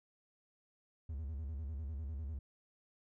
triangle tone with vibrato, 73.9 Hz, D2, 11 cents sharp, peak -37 dBFS, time 1.09-2.39 s, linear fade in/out 5 ms, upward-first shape square, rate 10 Hz, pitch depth 160 cents each way, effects none

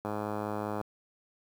click train, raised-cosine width 1 ms, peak -20 dBFS, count 81, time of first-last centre 0.05-0.812 s, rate 105 Hz, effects high-pass 80 Hz 12 dB/octave + 8-bit

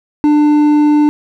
triangle tone with hard clipping, 297.6 Hz, D4, 23 cents sharp, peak -8 dBFS, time 0.24-1.09 s, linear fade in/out 0 ms, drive 9 dB, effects none

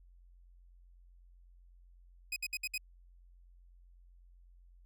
sawtooth tone bursts, 2507 Hz, D#7, 12 cents sharp, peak -31 dBFS, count 5, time 2.32-2.779 s, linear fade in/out 5 ms, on 43 ms, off 61 ms, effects added 44 Hz sine -57 dBFS peak until 4.85 s

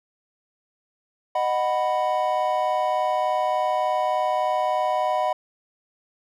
triangle chord, B major, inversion first, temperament just, 617.4 / 740.8 / 987.8 Hz, D#5 / F#5 / B5, -14 / +2 / 0 cents, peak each -23 / -22 / -24 dBFS, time 1.35-5.33 s, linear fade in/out 5 ms, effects none

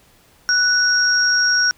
sine tone pair together, 1480 / 5588 Hz, F#6 / F8, 0 / 0 cents, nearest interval octave + major seventh, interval 2300 cents, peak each -16 dBFS, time 0.49-1.71 s, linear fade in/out 0 ms, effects pink hiss -53 dBFS RMS until 1.77 s

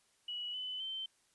sine tone with pitch steps, 2932 / 3014 / 3099 Hz, F#7 / F#7 / G7, -16 / +31 / -21 cents, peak -38 dBFS, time 0.28-1.06 s, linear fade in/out 5 ms, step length 260 ms, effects white hiss -72 dBFS RMS until 1.34 s + resampled to 24000 Hz

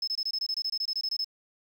sine tone bursts, 5200 Hz, E8, 24 cents flat, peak -26 dBFS, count 16, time 0.02-1.245 s, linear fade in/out 5 ms, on 55 ms, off 23 ms, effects tanh soft clip ceiling -23 dBFS + 9-bit

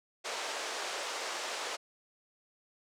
pink band-pass noise, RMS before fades -38 dBFS, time 0.24-1.77 s, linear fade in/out 20 ms, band 450 to 7700 Hz, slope 24 dB/octave, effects none

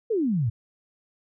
sine exponential sweep, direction down, 481.2 to 103.83 Hz, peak -21 dBFS, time 0.1-0.5 s, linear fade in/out 10 ms, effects none

